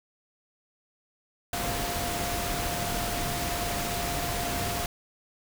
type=tone in noise; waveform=sine; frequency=698.5 Hz; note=F5; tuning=in tune; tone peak=-34 dBFS; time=1.53-4.86 s; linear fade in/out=2 ms; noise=pink; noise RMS=-31 dBFS; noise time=1.53-4.86 s; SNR=-6 dB; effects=none